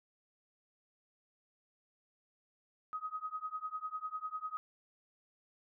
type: tone with tremolo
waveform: sine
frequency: 1259 Hz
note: D#6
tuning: 20 cents sharp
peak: -34 dBFS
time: 2.93-4.57 s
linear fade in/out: 0 ms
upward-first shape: triangle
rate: 10 Hz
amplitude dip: 100%
effects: none